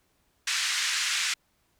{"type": "band-pass noise", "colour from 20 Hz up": "pink", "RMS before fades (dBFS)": -28, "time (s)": [0.47, 1.34], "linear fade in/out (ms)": 5, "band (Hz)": [1600, 7900], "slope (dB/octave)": 24, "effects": ["pink hiss -70 dBFS RMS until 1.79 s"]}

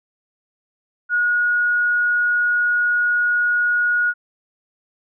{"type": "tone", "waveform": "sine", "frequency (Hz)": 1448, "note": "F#6", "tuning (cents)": -38, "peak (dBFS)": -15, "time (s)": [1.09, 4.14], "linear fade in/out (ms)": 50, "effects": []}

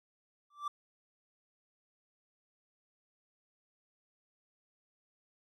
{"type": "tone with exponential growth", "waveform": "triangle", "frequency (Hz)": 1170, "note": "D6", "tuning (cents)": -7, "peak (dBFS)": -29, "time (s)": [0.5, 0.68], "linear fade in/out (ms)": 5, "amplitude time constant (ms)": 38, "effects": []}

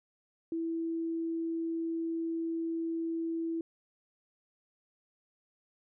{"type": "tone", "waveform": "sine", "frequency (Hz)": 329.6, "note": "E4", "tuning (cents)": 0, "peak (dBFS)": -31, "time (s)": [0.52, 3.61], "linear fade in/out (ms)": 2, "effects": []}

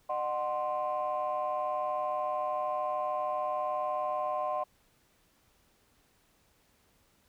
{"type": "chord", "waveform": "sine", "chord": "C diminished", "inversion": "first", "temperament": "equal with one note detuned", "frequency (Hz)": [607, 740, 1046.5], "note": ["Eb5", "Gb5", "C6"], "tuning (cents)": [-43, 0, 0], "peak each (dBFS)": -33, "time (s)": [0.09, 4.64], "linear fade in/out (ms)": 10, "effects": ["tanh soft clip ceiling -23 dBFS", "pink hiss -68 dBFS RMS until 7.28 s"]}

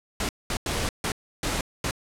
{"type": "noise bursts at uneven times", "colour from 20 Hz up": "pink", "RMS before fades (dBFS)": -27, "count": 6, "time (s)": [[0.2, 0.29], [0.5, 0.57], [0.66, 0.89], [1.04, 1.12], [1.43, 1.61], [1.84, 1.91]], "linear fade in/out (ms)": 2, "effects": ["low-pass 10000 Hz 12 dB/octave"]}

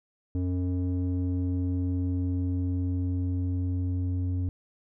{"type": "tone with low-pass filter sweep", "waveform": "square", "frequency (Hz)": 90.6, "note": "F#2", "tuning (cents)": -36, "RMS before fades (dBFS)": -28, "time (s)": [0.35, 4.49], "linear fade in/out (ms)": 0, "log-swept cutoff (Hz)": [330, 210], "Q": 2.2, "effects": []}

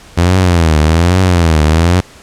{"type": "tone with vibrato", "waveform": "sawtooth", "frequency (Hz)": 84.4, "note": "E2", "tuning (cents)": 41, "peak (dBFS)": -3, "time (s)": [0.17, 2.01], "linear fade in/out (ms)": 10, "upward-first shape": "triangle", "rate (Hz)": 1.2, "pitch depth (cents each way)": 200, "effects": ["pink hiss -38 dBFS RMS until 2.22 s", "low-pass 9000 Hz 12 dB/octave"]}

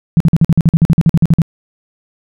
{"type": "tone bursts", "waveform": "sine", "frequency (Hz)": 163.6, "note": "E3", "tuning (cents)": -13, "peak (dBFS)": -4, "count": 16, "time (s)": [0.17, 1.418], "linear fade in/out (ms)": 0, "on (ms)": 33, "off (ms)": 48, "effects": []}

